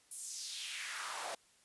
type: noise with high-pass filter sweep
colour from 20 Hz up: pink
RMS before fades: -43 dBFS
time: 0.11-1.35 s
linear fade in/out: 5 ms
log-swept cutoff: 10000 to 620 Hz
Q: 2.5
effects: white hiss -68 dBFS RMS until 1.64 s + resampled to 24000 Hz